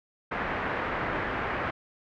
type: low-pass noise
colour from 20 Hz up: white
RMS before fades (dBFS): -31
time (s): 0.31-1.71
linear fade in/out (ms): 10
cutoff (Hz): 1900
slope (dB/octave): 24
effects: none